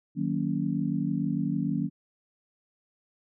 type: chord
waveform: sine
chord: D# minor seventh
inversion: none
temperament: just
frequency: 155.56 / 186.68 / 233.3 / 280 Hz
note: D#3 / F#3 / A#3 / C#4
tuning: 0 / +16 / +2 / +18 cents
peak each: -31 dBFS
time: 0.15-1.9 s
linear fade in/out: 50 ms
effects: none